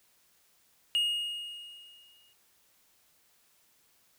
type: tone with exponential decay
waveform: triangle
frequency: 2862 Hz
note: F7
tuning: 42 cents sharp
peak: -22 dBFS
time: 0.95-2.33 s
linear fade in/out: 0 ms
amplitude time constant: 300 ms
effects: white hiss -67 dBFS RMS until 4.18 s